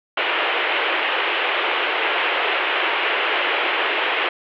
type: band-pass noise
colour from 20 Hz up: white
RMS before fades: -21 dBFS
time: 0.17-4.29 s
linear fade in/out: 5 ms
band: 340 to 3100 Hz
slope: 48 dB/octave
effects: none